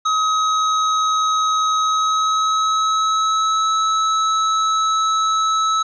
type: tone with pitch glide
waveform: square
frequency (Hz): 1271 to 1300.7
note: D#6 to E6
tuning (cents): +36 to -24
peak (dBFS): -16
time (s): 0.05-5.83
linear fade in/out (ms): 10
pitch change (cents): +40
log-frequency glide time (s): 1.77-3.74
effects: resampled to 16000 Hz + 9-bit